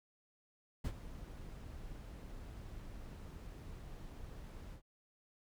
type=noise with ADSR envelope; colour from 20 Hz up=brown; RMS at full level=-36 dBFS; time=0.84-4.82 s; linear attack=13 ms; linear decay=65 ms; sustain=-13 dB; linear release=87 ms; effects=none

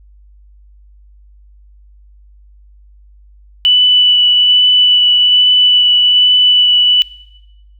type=tone with vibrato; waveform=sine; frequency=2972 Hz; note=F#7; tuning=7 cents sharp; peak=-6 dBFS; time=3.65-7.02 s; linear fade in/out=0 ms; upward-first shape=triangle; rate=1.2 Hz; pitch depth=10 cents each way; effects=noise-tail reverb RT60 1.0 s tail -21 dB re dry + added 50 Hz sine -40 dBFS peak until 7.79 s

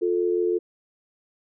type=tone pair together; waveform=sine; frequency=353.9 / 440 Hz; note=F4 / A4; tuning=+23 / 0 cents; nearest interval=major third; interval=377 cents; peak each=-22 / -24 dBFS; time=0.01-0.59 s; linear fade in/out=20 ms; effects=none

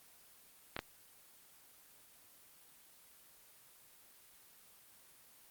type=clicks; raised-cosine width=0.3 ms; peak=-21 dBFS; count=2; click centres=0.765 / 0.791 s; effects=white hiss -62 dBFS RMS until 5.5 s + Opus 24 kbps

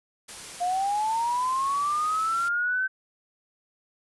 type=noise; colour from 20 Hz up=white; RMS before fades=-40 dBFS; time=0.28-2.49 s; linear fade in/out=10 ms
type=linear sweep; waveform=sine; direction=up; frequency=698.5 to 1544 Hz; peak=-23 dBFS; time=0.6-2.88 s; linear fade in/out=20 ms
effects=resampled to 24000 Hz

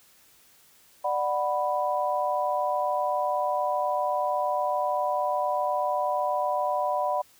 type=chord; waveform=sine; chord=B minor; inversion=first; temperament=just; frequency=592.7 / 740.8 / 987.8 Hz; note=D5 / F#5 / B5; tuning=+16 / +2 / 0 cents; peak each=-28 dBFS; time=1.04-7.22 s; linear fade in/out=10 ms; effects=white hiss -58 dBFS RMS until 7.39 s

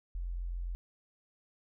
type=tone; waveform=sine; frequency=43.65 Hz; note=F1; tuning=in tune; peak=-34 dBFS; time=0.15-0.75 s; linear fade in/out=0 ms; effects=none

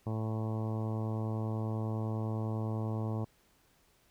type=harmonic tone; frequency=110 Hz; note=A2; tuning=in tune; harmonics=1 / 2 / 3 / 4 / 5 / 6 / 7 / 8 / 9 / 10; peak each=-33 / -39 / -43 / -45 / -47 / -49 / -50 / -51 / -52 / -53 dBFS; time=0.06-3.25 s; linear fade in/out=10 ms; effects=pink hiss -68 dBFS RMS until 4.1 s

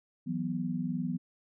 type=chord; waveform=sine; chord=E suspended second; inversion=none; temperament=equal; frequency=164.81 / 185 / 246.9 Hz; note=E3 / F#3 / B3; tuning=0 / 0 / 0 cents; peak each=-35 / -35 / -34 dBFS; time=0.26-1.18 s; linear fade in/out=20 ms; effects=none

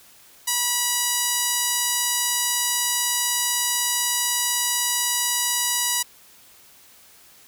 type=tone with band-pass filter; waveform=sawtooth; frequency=972 Hz; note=B5; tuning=28 cents flat; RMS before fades=-23 dBFS; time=0.47-6.03 s; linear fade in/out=10 ms; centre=9300 Hz; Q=0.94; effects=white hiss -51 dBFS RMS until 7.47 s

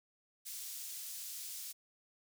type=high-pass noise; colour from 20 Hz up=pink; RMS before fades=-45 dBFS; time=0.45-1.73 s; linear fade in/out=20 ms; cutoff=5800 Hz; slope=12 dB/octave; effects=none

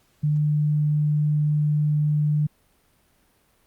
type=tone; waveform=sine; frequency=149.7 Hz; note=D3; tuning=33 cents sharp; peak=-18 dBFS; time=0.23-2.47 s; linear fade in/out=10 ms; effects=pink hiss -63 dBFS RMS until 3.66 s + Opus 48 kbps

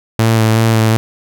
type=tone with vibrato; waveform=sawtooth; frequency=111.9 Hz; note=A2; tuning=30 cents sharp; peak=-5 dBFS; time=0.19-0.97 s; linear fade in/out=0 ms; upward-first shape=square; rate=2.7 Hz; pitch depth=17 cents each way; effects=none

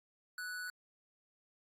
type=tone with amplitude modulation; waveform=square; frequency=1480 Hz; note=F#6; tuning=in tune; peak=-39 dBFS; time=0.38-0.7 s; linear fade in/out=2 ms; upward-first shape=sine; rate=177 Hz; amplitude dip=40%; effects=AAC 48 kbps

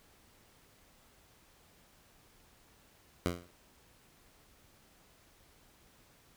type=tone with exponential decay; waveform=10% pulse; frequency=87.31 Hz; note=F2; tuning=in tune; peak=-19 dBFS; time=3.26-3.51 s; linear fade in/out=0 ms; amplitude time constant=54 ms; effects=pink hiss -64 dBFS RMS until 6.36 s

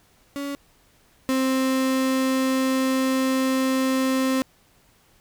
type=tone pair in turn; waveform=35% pulse; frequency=281.7 / 262.7 Hz; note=C#4 / C4; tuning=+28 / +7 cents; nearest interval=minor second; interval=121 cents; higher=first; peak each=-26 / -18 dBFS; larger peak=second; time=0.36-0.55 / 1.29-4.42 s; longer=second; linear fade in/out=0 ms; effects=pink hiss -59 dBFS RMS until 5.2 s

